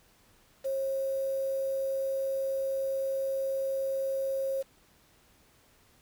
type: tone with quantisation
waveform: sine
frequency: 539 Hz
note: C#5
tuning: 49 cents flat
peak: -28 dBFS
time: 0.64-4.63 s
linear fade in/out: 20 ms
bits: 8
effects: pink hiss -63 dBFS RMS until 6.01 s